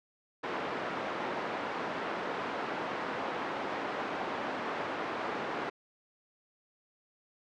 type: band-pass noise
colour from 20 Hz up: white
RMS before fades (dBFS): -36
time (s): 0.43-5.7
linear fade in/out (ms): 10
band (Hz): 230 to 1200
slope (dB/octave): 12
effects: low-pass 5000 Hz 12 dB/octave